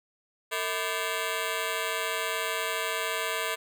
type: ring-modulated tone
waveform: 10% pulse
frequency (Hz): 548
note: C#5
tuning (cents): -20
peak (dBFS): -17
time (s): 0.51-3.56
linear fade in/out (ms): 20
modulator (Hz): 94.5
effects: none